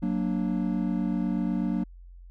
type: chord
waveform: triangle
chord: Gb augmented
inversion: none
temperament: equal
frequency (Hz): 185 / 233.1 / 293.7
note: Gb3 / Bb3 / D4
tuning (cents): 0 / 0 / 0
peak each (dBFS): -26 / -27 / -29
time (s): 0.02-1.84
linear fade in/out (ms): 10
effects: added 44 Hz sine -44 dBFS peak until 2.3 s